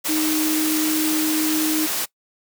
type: tone in noise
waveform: sine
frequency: 311.1 Hz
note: D#4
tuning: in tune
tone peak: -19 dBFS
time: 0.08-1.87 s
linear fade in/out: 20 ms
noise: white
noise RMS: -24 dBFS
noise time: 0.04-2.06 s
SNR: +2 dB
effects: noise-tail reverb RT60 0.1 s tail -21 dB re dry + high-pass 200 Hz 12 dB/octave